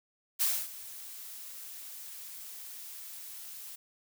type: noise with ADSR envelope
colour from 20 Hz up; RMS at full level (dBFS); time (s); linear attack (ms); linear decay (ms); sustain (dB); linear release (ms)
blue; -27; 0.39-3.76; 27; 260; -18; 10
effects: none